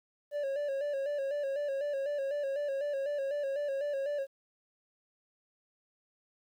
triangle tone with vibrato, 564 Hz, C#5, 30 cents sharp, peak -29 dBFS, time 0.31-4.27 s, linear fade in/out 50 ms, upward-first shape square, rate 4 Hz, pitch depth 59 cents each way, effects 11-bit

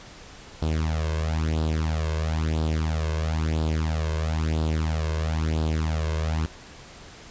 sawtooth tone with flanger, 79 Hz, D#2, 27 cents sharp, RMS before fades -25 dBFS, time 0.62-6.46 s, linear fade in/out 0 ms, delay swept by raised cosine 0.23 to 1.93 ms, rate 1 Hz, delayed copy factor +0.85, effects pink hiss -45 dBFS RMS until 7.3 s + resampled to 16000 Hz

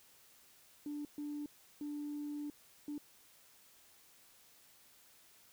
sine tone bursts at uneven times, 293.8 Hz, D4, 1 cent sharp, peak -38 dBFS, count 4, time 0.86-1.05 / 1.18-1.46 / 1.81-2.5 / 2.88-2.98 s, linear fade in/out 2 ms, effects tanh soft clip ceiling -35 dBFS + white hiss -64 dBFS RMS until 5.52 s

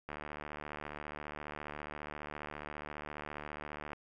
click train, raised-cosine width 0.5 ms, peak -27 dBFS, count 288, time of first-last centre 0.09-3.932 s, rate 74.7 Hz, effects none

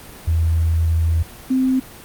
sine tone pair in turn, 81.9 / 260 Hz, E2 / C4, -11 / -11 cents, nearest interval octave + minor sixth, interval 2000 cents, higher second, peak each -14 dBFS, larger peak neither, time 0.27-1.23 / 1.5-1.8 s, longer first, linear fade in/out 10 ms, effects pink hiss -39 dBFS RMS until 2.04 s + Opus 32 kbps

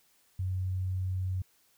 sine tone, 93 Hz, F#2, 9 cents sharp, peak -29 dBFS, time 0.39-1.42 s, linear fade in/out 5 ms, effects white hiss -67 dBFS RMS until 1.77 s

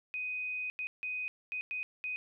sine tone bursts at uneven times, 2500 Hz, D#7, 8 cents sharp, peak -34 dBFS, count 6, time 0.14-0.7 / 0.79-0.87 / 1.03-1.28 / 1.52-1.61 / 1.71-1.83 / 2.04-2.16 s, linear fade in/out 0 ms, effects none

